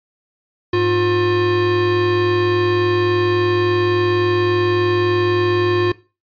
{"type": "tone pair together", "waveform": "square", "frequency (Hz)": [103.85, 355.1], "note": ["G#2", "F4"], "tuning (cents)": [0, 29], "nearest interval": "octave + major sixth", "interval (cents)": 2129, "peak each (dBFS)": [-23, -15], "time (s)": [0.73, 5.92], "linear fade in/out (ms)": 5, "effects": ["noise-tail reverb RT60 0.3 s tail -19 dB re dry", "resampled to 11025 Hz"]}